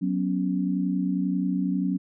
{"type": "chord", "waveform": "sine", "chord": "F# suspended fourth", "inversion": "none", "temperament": "equal", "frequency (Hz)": [185, 246.9, 277.2], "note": ["F#3", "B3", "C#4"], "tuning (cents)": [0, 0, 0], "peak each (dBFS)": [-25, -31, -27], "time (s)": [0.01, 1.98], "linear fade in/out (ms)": 20, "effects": []}